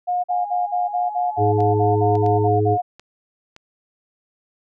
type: tone bursts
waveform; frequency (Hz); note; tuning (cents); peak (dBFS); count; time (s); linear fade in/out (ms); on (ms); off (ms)
sine; 717; F5; +45; -18; 13; 0.07-2.82; 20; 170; 45
type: tone with pitch glide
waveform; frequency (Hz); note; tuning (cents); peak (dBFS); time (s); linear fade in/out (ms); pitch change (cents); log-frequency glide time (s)
sine; 821 to 900.5; G#5 to A5; -20 to +40; -27; 0.3-2.48; 10; +160; 0.8-2.06
type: harmonic tone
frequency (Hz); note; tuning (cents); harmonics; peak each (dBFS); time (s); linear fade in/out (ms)
105.2; G#2; +23; 1 / 3 / 4; -19 / -25 / -19; 1.37-2.78; 50
type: clicks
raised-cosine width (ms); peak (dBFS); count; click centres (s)
0.2; -24; 5; 1.605 / 2.154 / 2.263 / 2.996 / 3.564
effects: none